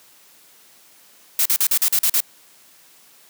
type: noise bursts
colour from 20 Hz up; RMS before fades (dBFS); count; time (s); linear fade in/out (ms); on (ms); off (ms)
blue; -17; 8; 1.39-2.204; 2; 65; 42
effects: white hiss -51 dBFS RMS until 3.29 s + high-pass 150 Hz 12 dB/octave